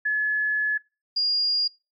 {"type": "tone pair in turn", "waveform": "sine", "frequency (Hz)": [1709, 4834], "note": ["G#6", "D8"], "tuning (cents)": [49, 49], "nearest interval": "octave + tritone", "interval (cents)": 1800, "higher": "second", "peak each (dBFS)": -20, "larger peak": "neither", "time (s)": [[0.05, 0.78], [1.16, 1.68]], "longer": "first", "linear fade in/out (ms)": 10, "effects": ["noise-tail reverb RT60 0.3 s tail -25 dB re dry", "MP3 48 kbps"]}